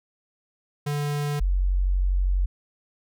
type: tone pair in turn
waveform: square / sine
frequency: 145.9 / 46.17 Hz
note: D3 / F#1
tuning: -11 / -3 cents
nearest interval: octave + minor sixth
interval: 1992 cents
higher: first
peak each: -25 / -19 dBFS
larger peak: second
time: 0.86-1.4 / 1.4-2.46 s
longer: second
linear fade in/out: 10 ms
effects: none